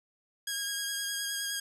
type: tone with vibrato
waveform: 10% pulse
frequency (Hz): 1635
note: G#6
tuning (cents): -28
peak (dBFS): -23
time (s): 0.47-1.6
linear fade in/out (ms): 5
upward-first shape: sine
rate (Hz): 9.7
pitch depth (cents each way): 18
effects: none